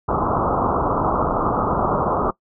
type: low-pass noise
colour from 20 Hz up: white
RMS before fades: -20 dBFS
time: 0.08-2.31 s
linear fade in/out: 10 ms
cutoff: 1300 Hz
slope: 96 dB/octave
effects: noise-tail reverb RT60 0.1 s tail -20 dB re dry